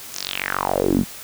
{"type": "tone with band-pass filter sweep", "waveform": "sawtooth", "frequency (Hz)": 47.17, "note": "F#1", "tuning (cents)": 34, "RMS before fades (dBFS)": -22, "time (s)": [0.11, 1.05], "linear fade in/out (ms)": 50, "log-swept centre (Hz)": [7500, 190], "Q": 4.8, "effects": ["white hiss -37 dBFS RMS until 1.23 s"]}